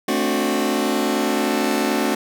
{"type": "chord", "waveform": "sawtooth", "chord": "D dominant seventh", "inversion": "second", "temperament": "just", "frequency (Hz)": [220.2, 264.3, 293.7, 367.1], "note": ["A3", "C4", "D4", "F#4"], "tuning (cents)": [2, 18, 0, -14], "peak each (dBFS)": -20, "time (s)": [0.08, 2.15], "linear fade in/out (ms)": 5, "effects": []}